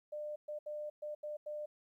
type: tone bursts at uneven times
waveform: sine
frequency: 599 Hz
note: D5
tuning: 34 cents sharp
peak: -39 dBFS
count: 6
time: 0.12-0.36 / 0.48-0.59 / 0.66-0.9 / 1.02-1.15 / 1.23-1.37 / 1.46-1.66 s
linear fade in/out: 10 ms
effects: 13-bit